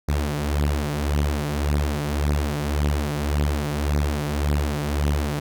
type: beating tone pair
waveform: sawtooth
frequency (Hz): 72.5 / 74.3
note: D2 / D2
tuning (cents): -22 / +21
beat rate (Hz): 1.8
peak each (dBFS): -19 / -21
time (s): 0.08-5.4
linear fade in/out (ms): 10
effects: none